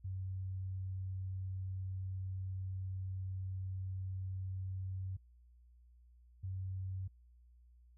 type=tone bursts at uneven times; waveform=sine; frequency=94.3 Hz; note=F#2; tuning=33 cents sharp; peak=-38 dBFS; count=2; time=0.04-5.17 / 6.43-7.08 s; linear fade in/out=10 ms; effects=added 60 Hz sine -60 dBFS peak until 7.97 s